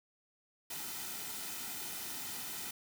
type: noise with comb filter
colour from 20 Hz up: white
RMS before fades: -42 dBFS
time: 0.7-2.71 s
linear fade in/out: 5 ms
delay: 1.8 ms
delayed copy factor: -0.6
effects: none